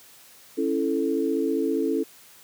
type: chord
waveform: sine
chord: A major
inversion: first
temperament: just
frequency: 275 / 330 / 440 Hz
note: C#4 / E4 / A4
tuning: -14 / +2 / 0 cents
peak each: -26 dBFS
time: 0.57-2.04 s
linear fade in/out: 20 ms
effects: white hiss -51 dBFS RMS until 2.43 s + high-pass 100 Hz 12 dB/octave